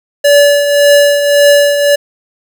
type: tone with tremolo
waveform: square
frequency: 575 Hz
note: D5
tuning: 37 cents flat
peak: -3 dBFS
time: 0.24-1.96 s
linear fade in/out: 10 ms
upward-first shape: triangle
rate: 1.8 Hz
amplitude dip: 60%
effects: none